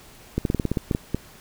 clicks, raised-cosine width 3 ms, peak -9 dBFS, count 11, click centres 0.38 / 0.452 / 0.501 / 0.547 / 0.598 / 0.653 / 0.716 / 0.772 / 0.912 / 0.949 / 1.146 s, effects pink hiss -48 dBFS RMS until 1.4 s

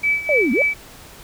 sine tone with tremolo, 2300 Hz, D7, 37 cents flat, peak -14 dBFS, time 0.03-0.74 s, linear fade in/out 10 ms, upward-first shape sine, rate 3.7 Hz, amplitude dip 80%
sine linear two-way sweep, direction down then up, 633 to 212.6 to 616 Hz, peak -16 dBFS, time 0.29-0.62 s, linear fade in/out 2 ms, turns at 0.52 s
effects pink hiss -42 dBFS RMS until 1.23 s

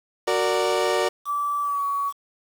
30% pulse chord, Gb augmented, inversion none, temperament equal with one note detuned, 370 / 462.1 / 587.3 Hz, Gb4 / Bb4 / D5, 0 / -15 / 0 cents, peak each -22 dBFS, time 0.27-1.09 s, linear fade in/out 10 ms
sine tone with pitch glide, 1159 to 1127.3 Hz, D6 to C#6, -23 to +29 cents, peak -22 dBFS, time 1.25-2.13 s, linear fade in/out 50 ms, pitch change -48 cents, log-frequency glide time 1.62-1.83 s
effects low-pass 9000 Hz 12 dB/octave + 7-bit

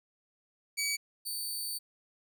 15% pulse tone pair in turn, 2275 / 4550 Hz, C#7 / C#8, +44 / +44 cents, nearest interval octave, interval 1200 cents, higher second, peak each -23 / -28 dBFS, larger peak first, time 0.77-0.97 / 1.25-1.79 s, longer second, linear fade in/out 20 ms, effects none

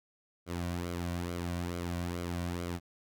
sawtooth tone with flanger, 87.1 Hz, F2, 4 cents flat, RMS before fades -36 dBFS, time 0.46-2.8 s, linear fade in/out 50 ms, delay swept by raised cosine 1.1 to 2.4 ms, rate 2.3 Hz, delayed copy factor -0.6, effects none

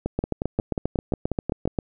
two click trains, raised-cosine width 2 ms, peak -11 / -10 dBFS, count 10 / 13, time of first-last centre 0.06-1.676 / 0.19-1.788 s, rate 5.57 / 7.51 Hz, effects none

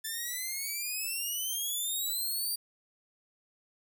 5% pulse exponential sweep, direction up, 1755 to 4731 Hz, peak -24 dBFS, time 0.04-2.56 s, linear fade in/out 10 ms, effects none

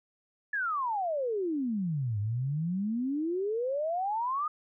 sine exponential two-way sweep, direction down then up, 1741 to 100 to 1255 Hz, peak -28 dBFS, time 0.53-4.48 s, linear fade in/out 5 ms, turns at 2.19 s, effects none

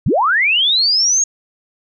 sine linear sweep, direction up, 69 to 6645 Hz, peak -11 dBFS, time 0.06-1.24 s, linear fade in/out 5 ms, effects none

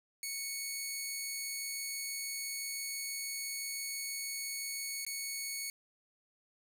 10% pulse tone with dropouts, 2217 Hz, C#7, in tune, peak -28 dBFS, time 0.23-5.7 s, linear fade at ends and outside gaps 1 ms, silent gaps 5.05-5.065 s, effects none

